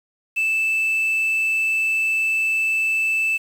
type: tone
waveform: sine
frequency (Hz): 2637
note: E7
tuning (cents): 0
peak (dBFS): -15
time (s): 0.36-3.38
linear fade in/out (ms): 20
effects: tanh soft clip ceiling -17 dBFS + 7-bit